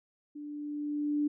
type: tone with level ramp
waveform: sine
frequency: 294.5 Hz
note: D4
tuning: 5 cents sharp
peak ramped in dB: -40 to -25 dBFS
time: 0.35-1.28 s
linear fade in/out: 10 ms
effects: none